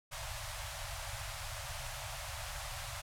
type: band-stop noise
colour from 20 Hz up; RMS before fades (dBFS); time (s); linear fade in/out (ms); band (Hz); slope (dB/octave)
pink; -42; 0.11-3.02; 20; 140 to 560; 96
effects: low-pass 12000 Hz 12 dB/octave